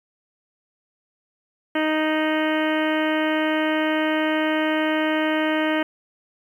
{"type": "harmonic tone with a mistuned harmonic", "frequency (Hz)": 311.1, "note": "D#4", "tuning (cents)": 0, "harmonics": [1, 2, 3, 4, 5, 6, 7, 8, 9, 10], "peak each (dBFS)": [-22, -25, -30, -33, -30, -30, -33, -37, -38, -35], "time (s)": [1.75, 5.83], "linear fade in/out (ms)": 5, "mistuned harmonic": 10, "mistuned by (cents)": -29, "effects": ["9-bit"]}